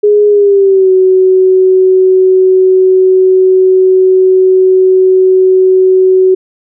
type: tone with pitch glide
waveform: sine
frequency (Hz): 415.3 to 374.3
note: G#4 to F#4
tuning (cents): 0 to +20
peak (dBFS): -3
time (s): 0.03-6.35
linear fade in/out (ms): 10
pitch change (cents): -180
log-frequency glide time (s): 0.28-0.91
effects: none